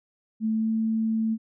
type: tone with pitch glide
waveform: sine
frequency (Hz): 220 to 222.2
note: A3 to A3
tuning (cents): 0 to +17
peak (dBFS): -22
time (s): 0.4-1.38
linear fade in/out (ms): 50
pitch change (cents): +17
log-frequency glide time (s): 0.53-0.7
effects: none